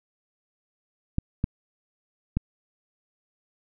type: clicks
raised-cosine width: 5 ms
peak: -11 dBFS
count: 3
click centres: 1.184 / 1.441 / 2.37 s
effects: none